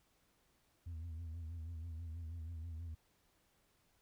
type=tone with vibrato; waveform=sine; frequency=82.41 Hz; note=E2; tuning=in tune; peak=-40 dBFS; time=0.86-2.95 s; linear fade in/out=10 ms; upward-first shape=sine; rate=6.2 Hz; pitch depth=73 cents each way; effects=tanh soft clip ceiling -42 dBFS + pink hiss -75 dBFS RMS until 4.01 s